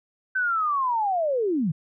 sine linear sweep, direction down, 1544 to 138.59 Hz, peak -21 dBFS, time 0.35-1.72 s, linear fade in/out 10 ms, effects none

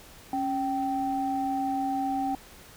sine tone pair together, 274.7 / 777 Hz, C#4 / G5, -16 / -16 cents, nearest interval octave + tritone, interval 1800 cents, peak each -29 / -27 dBFS, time 0.33-2.35 s, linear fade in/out 2 ms, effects tanh soft clip ceiling -18 dBFS + pink hiss -50 dBFS RMS until 2.76 s

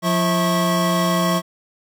square tone cluster, 176.9 / 337.9 / 651 / 1096 Hz, F3 / E4 / E5 / C#6, +23 / +43 / -22 / -20 cents, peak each -20 / -28 / -24 / -23 dBFS, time 0.02-1.42 s, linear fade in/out 50 ms, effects none

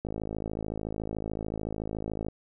click train, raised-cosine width 2 ms, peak -20 dBFS, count 121, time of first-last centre 0.05-2.285 s, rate 53.7 Hz, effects none

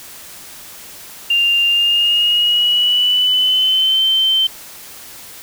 sine tone with pitch glide, 2794 to 3100 Hz, F7 to G7, 0 to -20 cents, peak -11 dBFS, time 1.3-4.47 s, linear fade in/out 5 ms, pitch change +180 cents, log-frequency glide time 1.68-4.05 s, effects white hiss -36 dBFS RMS until 5.42 s

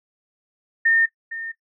sine tone with echo, 1821 Hz, A#6, 41 cents flat, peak -14 dBFS, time 0.85-1.06 s, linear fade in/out 10 ms, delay 460 ms, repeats 1, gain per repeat -14 dB, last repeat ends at 1.52 s, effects noise-tail reverb RT60 0.1 s tail -18 dB re dry

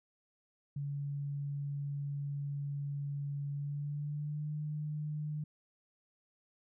sine tone with pitch glide, 142.3 to 150.76 Hz, C#3 to D3, +46 to +46 cents, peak -35 dBFS, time 0.76-5.44 s, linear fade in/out 5 ms, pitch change +100 cents, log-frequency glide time 3.51-4.54 s, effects none

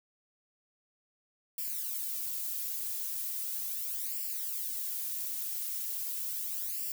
violet noise with flanger, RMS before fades -36 dBFS, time 1.58-6.92 s, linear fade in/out 2 ms, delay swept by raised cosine 0.39 to 3.29 ms, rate 0.38 Hz, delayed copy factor +0.8, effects none

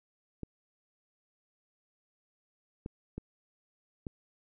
clicks, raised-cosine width 3 ms, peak -25 dBFS, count 4, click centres 0.433 / 2.861 / 3.18 / 4.068 s, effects none

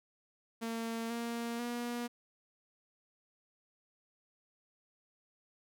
sawtooth tone with pitch steps, 228.3 / 234 / 239.9 Hz, A#3 / A#3 / A#3, -36 / +7 / +50 cents, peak -32 dBFS, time 0.61-2.08 s, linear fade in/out 20 ms, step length 490 ms, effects none

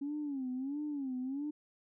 sine tone with vibrato, 275.4 Hz, C#4, 11 cents flat, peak -34 dBFS, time 0.01-1.51 s, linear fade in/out 10 ms, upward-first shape sine, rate 1.5 Hz, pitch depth 150 cents each way, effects tanh soft clip ceiling -30 dBFS

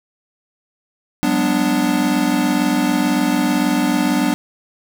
square chord, G# half-diminished seventh, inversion third, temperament equal with one note detuned, 185 / 203 / 246.9 / 293.7 Hz, F#3 / G#3 / B3 / D4, 0 / -39 / 0 / 0 cents, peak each -24 / -24 / -20 / -19 dBFS, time 1.23-4.34 s, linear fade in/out 0 ms, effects none

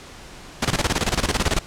pink noise with tremolo, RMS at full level -19 dBFS, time 0.62-1.59 s, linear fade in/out 5 ms, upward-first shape square, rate 18 Hz, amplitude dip 80%, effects pink hiss -41 dBFS RMS until 1.66 s + low-pass 8000 Hz 12 dB/octave

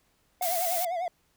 triangle tone with vibrato, 700 Hz, F5, 4 cents sharp, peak -26 dBFS, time 0.41-1.08 s, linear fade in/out 2 ms, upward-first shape sine, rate 10 Hz, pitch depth 100 cents each way
blue noise, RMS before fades -31 dBFS, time 0.42-0.85 s, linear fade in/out 5 ms
effects pink hiss -69 dBFS RMS until 1.36 s

